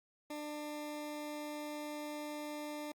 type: tone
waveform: 20% pulse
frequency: 298.3 Hz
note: D4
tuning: 27 cents sharp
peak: -36 dBFS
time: 0.3-2.92 s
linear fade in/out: 5 ms
effects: Opus 48 kbps